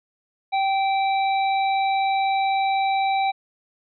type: harmonic tone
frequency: 778 Hz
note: G5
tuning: 13 cents flat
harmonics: 1 / 3 / 5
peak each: -19 / -29 / -33 dBFS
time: 0.52-3.32 s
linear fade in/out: 20 ms
effects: none